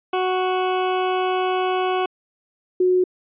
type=tone pair in turn; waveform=20% pulse / sine; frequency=370 / 365.8 Hz; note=F#4 / F#4; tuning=0 / -20 cents; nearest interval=unison; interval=20 cents; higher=first; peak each=-14 dBFS; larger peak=neither; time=0.13-2.06 / 2.8-3.04 s; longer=first; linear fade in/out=5 ms; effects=resampled to 8000 Hz

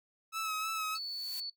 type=tone with vibrato; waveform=sawtooth; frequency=1293 Hz; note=E6; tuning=34 cents flat; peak=-30 dBFS; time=0.32-0.99 s; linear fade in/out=50 ms; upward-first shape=sine; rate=3.2 Hz; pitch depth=32 cents each way
type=noise with exponential growth; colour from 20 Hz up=blue; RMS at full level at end=-42 dBFS; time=0.71-1.4 s; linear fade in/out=2 ms; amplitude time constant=150 ms
type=tone; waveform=sine; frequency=4453 Hz; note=C#8; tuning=7 cents sharp; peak=-36 dBFS; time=0.95-1.5 s; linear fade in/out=5 ms
effects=noise-tail reverb RT60 0.1 s tail -17 dB re dry

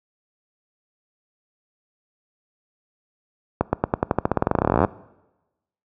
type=accelerating click train; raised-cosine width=1 ms; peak=-3 dBFS; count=29; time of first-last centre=3.61-4.848 s; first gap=120 ms; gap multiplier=0.91; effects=noise-tail reverb RT60 1.0 s tail -21 dB re dry + high-pass 60 Hz 12 dB/octave

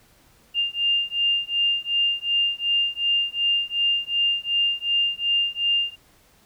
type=beating tone pair; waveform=sine; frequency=2801 / 2803.7 Hz; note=F7 / F7; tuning=+4 / +6 cents; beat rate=2.7 Hz; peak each=-23 dBFS; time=0.54-5.96 s; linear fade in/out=50 ms; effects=pink hiss -57 dBFS RMS until 6.45 s

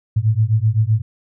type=beating tone pair; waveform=sine; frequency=105.9 / 113.7 Hz; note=G#2 / A#2; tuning=+34 / -43 cents; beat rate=7.8 Hz; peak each=-16 dBFS; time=0.16-1.02 s; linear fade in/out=10 ms; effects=none

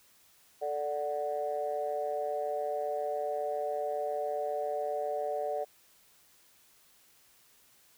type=chord; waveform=sine; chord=D major; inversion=second; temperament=equal; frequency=440 / 587.3 / 740 Hz; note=A4 / D5 / F#5; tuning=0 / 0 / 0 cents; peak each=-36 / -33 / -35 dBFS; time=0.61-5.65 s; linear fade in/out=20 ms; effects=tanh soft clip ceiling -22 dBFS + white hiss -63 dBFS RMS until 7.97 s

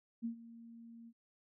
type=tone with ADSR envelope; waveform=sine; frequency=231.2 Hz; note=A#3; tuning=14 cents flat; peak=-34 dBFS; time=0.22-1.13 s; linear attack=31 ms; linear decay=100 ms; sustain=-17 dB; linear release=52 ms; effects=none

